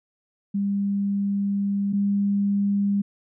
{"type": "tone pair in turn", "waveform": "sine", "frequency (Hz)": [200, 200.9], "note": ["G3", "G3"], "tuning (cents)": [35, 43], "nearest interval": "unison", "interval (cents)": 8, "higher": "second", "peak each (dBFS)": [-21, -19], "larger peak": "second", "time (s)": [[0.54, 1.93], [1.93, 3.02]], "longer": "first", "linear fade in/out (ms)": 10, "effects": []}